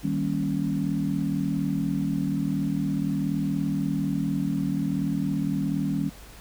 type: chord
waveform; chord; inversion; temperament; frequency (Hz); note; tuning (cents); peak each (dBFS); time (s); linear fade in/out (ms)
sine; Eb dominant seventh; none; equal; 155.56 / 196 / 233.1 / 277.2; Eb3 / G3 / Bb3 / Db4; 0 / 0 / 0 / 0; -29 / -28 / -33 / -28; 0.03-6.1; 20
effects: added 50 Hz sine -48 dBFS peak until 6.4 s + pink hiss -48 dBFS RMS until 6.4 s